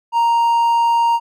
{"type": "tone", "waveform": "triangle", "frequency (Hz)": 932.3, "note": "A#5", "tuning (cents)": 0, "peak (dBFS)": -10, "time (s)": [0.12, 1.2], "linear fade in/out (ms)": 50, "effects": []}